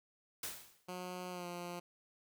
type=noise with exponential decay; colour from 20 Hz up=white; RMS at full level=-39 dBFS; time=0.43-0.88 s; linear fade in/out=5 ms; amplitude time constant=96 ms
type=tone with pitch glide; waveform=10% pulse; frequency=181.1 to 175.23 Hz; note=F#3 to F3; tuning=-37 to +6 cents; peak=-34 dBFS; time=0.88-1.8 s; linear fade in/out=10 ms; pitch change=-57 cents; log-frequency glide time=1.3-1.47 s
effects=none